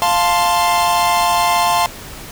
45% pulse chord, F major, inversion none, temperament equal, 698.5 / 880 / 1046.5 Hz, F5 / A5 / C6, 0 / 0 / 0 cents, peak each -17 dBFS, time 0.02-1.86 s, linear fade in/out 0 ms, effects pink hiss -33 dBFS RMS until 2.31 s

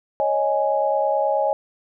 sine chord, C# suspended second, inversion none, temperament just, 554.4 / 623.7 / 831.5 Hz, C#5 / D#5 / G#5, 0 / +4 / +2 cents, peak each -22 dBFS, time 0.2-1.53 s, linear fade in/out 0 ms, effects none

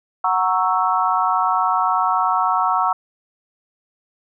sine chord, F# dominant seventh, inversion none, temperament equal, 740 / 932.3 / 1108.7 / 1318.5 Hz, F#5 / A#5 / C#6 / E6, 0 / 0 / 0 / 0 cents, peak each -21 dBFS, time 0.24-2.93 s, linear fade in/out 5 ms, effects none

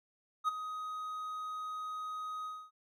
triangle tone with ADSR envelope, 1255 Hz, D#6, 15 cents sharp, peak -24 dBFS, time 0.44-2.71 s, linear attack 41 ms, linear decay 16 ms, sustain -12 dB, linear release 260 ms, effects none

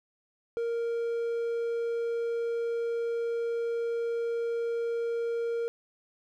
triangle tone, 465.9 Hz, A#4, 1 cent flat, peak -26 dBFS, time 0.57-5.68 s, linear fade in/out 0 ms, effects none

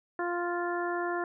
harmonic tone, 349.2 Hz, F4, in tune, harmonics 1 / 2 / 3 / 4 / 5, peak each -32 / -35 / -37 / -38 / -39 dBFS, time 0.19-1.24 s, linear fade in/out 2 ms, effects none

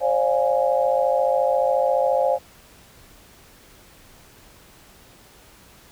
sine chord, D half-diminished seventh, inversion third, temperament equal with one note detuned, 533 / 587.3 / 698.5 / 830.6 Hz, C5 / D5 / F5 / Ab5, +32 / 0 / 0 / 0 cents, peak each -20 / -23 / -24 / -25 dBFS, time 0-2.39 s, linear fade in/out 50 ms, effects pink hiss -50 dBFS RMS until 5.91 s

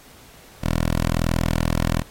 10% pulse tone, 41.2 Hz, E1, in tune, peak -11 dBFS, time 0.61-2.04 s, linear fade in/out 50 ms, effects pink hiss -48 dBFS RMS until 2.1 s + AAC 48 kbps

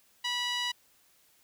sawtooth tone with band-pass filter, 977 Hz, B5, 19 cents flat, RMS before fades -32 dBFS, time 0.24-0.72 s, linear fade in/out 10 ms, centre 3300 Hz, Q 1.8, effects white hiss -65 dBFS RMS until 1.43 s

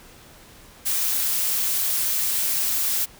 blue noise, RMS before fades -23 dBFS, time 0.85-3.06 s, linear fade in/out 20 ms, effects pink hiss -48 dBFS RMS until 3.19 s

